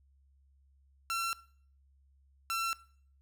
sawtooth tone pair in turn, 1354 / 1348.1 Hz, E6 / E6, +46 / +38 cents, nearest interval unison, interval 8 cents, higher first, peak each -28 dBFS, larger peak neither, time 1.1-1.33 / 2.5-2.73 s, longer neither, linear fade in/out 0 ms, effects noise-tail reverb RT60 0.5 s tail -19 dB re dry + added 68 Hz sine -63 dBFS peak until 3.21 s

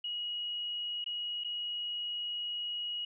sine tone with dropouts, 2900 Hz, F#7, 35 cents flat, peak -34 dBFS, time 0.04-3.05 s, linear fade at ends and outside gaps 5 ms, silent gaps 1.043-1.061 / 1.438-1.445 s, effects none

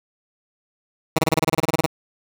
10% pulse tone bursts, 159.8 Hz, D#3, 47 cents sharp, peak -7 dBFS, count 14, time 1.16-1.862 s, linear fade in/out 5 ms, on 26 ms, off 26 ms, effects none

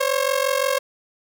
sawtooth ring-modulated tone, 540 Hz, C#5, 45 cents flat, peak -12 dBFS, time 0-0.79 s, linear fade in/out 10 ms, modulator 22.9 Hz, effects none

